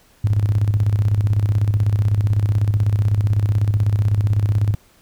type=tone with tremolo; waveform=sine; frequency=103.5 Hz; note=G#2; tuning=5 cents flat; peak=-11 dBFS; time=0.24-4.75 s; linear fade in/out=5 ms; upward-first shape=square; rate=16 Hz; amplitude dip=60%; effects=tanh soft clip ceiling -7 dBFS + pink hiss -54 dBFS RMS until 5.01 s